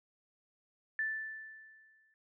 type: tone with exponential decay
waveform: sine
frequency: 1760 Hz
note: A6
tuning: in tune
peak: -30 dBFS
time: 0.99-2.14 s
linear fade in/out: 1 ms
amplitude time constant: 250 ms
effects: none

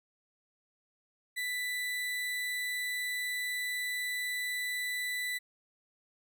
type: tone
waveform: 35% pulse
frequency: 1984 Hz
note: B6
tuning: 7 cents sharp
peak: -31 dBFS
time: 1.36-5.39 s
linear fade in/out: 20 ms
effects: none

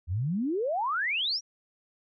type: exponential sweep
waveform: sine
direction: up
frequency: 78.6 to 5900 Hz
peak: -26 dBFS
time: 0.07-1.41 s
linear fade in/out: 50 ms
effects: none

